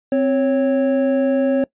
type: tone pair together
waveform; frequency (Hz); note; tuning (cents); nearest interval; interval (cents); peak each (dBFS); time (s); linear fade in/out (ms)
triangle; 261.6 / 552.1; C4 / C#5; 0 / -7; octave + minor second; 1293; -15; 0.12-1.64; 2
effects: noise-tail reverb RT60 0.1 s tail -22 dB re dry + resampled to 8000 Hz